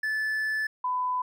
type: tone pair in turn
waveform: triangle / sine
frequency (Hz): 1741 / 1001.6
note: A6 / B5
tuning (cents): -19 / +24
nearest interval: minor seventh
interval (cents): 957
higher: first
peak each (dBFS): -24 / -25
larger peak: first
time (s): 0.03-0.67 / 0.84-1.22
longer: first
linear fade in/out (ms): 5
effects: none